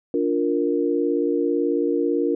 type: chord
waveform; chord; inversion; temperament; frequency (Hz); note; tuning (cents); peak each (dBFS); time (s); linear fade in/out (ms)
sine; Bb major; first; just; 291.4 / 349.6 / 466.2; D4 / F4 / Bb4; -13 / +2 / 0; -23; 0.14-2.35; 2
effects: none